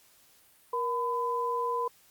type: tone pair together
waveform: sine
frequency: 473.7 / 1006.9 Hz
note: A#4 / B5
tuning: +28 / +33 cents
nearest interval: octave + minor second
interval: 1305 cents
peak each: -32 / -29 dBFS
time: 0.73-1.88 s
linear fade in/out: 5 ms
effects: white hiss -61 dBFS RMS until 2.1 s + Opus 48 kbps